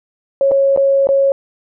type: tone with dropouts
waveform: sine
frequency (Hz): 549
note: C#5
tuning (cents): -17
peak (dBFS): -9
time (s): 0.41-1.32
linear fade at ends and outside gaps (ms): 1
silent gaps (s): 0.512-0.517 / 0.763-0.774 / 1.071-1.089
effects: none